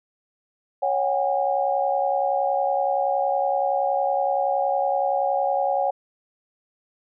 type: chord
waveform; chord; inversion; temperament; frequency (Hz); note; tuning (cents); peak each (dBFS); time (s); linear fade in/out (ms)
sine; C# suspended fourth; none; equal with one note detuned; 554.4 / 740 / 810.7; C#5 / F#5 / G#5; 0 / 0 / -42; -24; 0.82-5.91; 10
effects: none